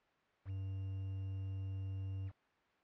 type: tone with quantisation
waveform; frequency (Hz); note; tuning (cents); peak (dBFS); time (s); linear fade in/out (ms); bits
triangle; 96.2; G2; -32; -37; 0.45-2.32; 50; 10
effects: white hiss -72 dBFS RMS until 2.83 s + low-pass 2000 Hz 12 dB/octave